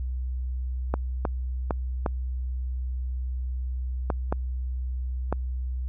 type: clicks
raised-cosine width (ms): 1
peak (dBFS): -11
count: 7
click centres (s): 0.94 / 1.252 / 1.708 / 2.062 / 4.102 / 4.325 / 5.326
effects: added 63 Hz sine -27 dBFS peak until 5.88 s